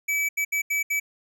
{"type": "tone bursts at uneven times", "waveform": "square", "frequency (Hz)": 2296, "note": "D7", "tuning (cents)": -40, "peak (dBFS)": -23, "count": 5, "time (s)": [[0.08, 0.29], [0.37, 0.45], [0.52, 0.62], [0.7, 0.83], [0.9, 1]], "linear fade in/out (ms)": 10, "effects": []}